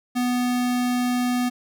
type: tone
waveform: square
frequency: 247 Hz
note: B3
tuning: in tune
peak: -21 dBFS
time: 0.15-1.5 s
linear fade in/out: 20 ms
effects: none